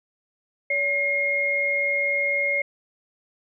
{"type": "tone pair together", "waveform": "sine", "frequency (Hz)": [568, 2142], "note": ["C#5", "C7"], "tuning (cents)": [42, 40], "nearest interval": "octave + major seventh", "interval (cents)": 2298, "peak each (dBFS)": [-28, -21], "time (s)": [0.7, 2.62], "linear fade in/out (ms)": 5, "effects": []}